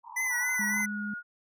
white band-pass noise, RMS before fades -44 dBFS, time 0.03-0.87 s, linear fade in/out 50 ms, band 900 to 1000 Hz, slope 96 dB/octave
square tone with vibrato, 1986 Hz, B6, 9 cents sharp, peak -28 dBFS, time 0.16-0.86 s, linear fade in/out 10 ms, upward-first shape triangle, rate 3.5 Hz, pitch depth 68 cents each way
sine tone with pitch glide, 1480 to 1437 Hz, F#6 to F6, 0 to +49 cents, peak -35 dBFS, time 0.3-1.23 s, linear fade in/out 50 ms, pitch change -51 cents, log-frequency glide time 0.8-1.02 s
sine tone, 207.7 Hz, G#3, in tune, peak -33 dBFS, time 0.59-1.14 s, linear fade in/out 5 ms
effects none

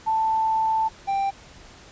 sine / triangle tone pair in turn, 884 / 787.6 Hz, A5 / G5, +8 / +8 cents, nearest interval major second, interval 200 cents, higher first, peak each -19 dBFS, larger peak neither, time 0.06-0.89 / 1.07-1.31 s, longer first, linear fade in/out 20 ms, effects pink hiss -47 dBFS RMS until 1.91 s + resampled to 16000 Hz

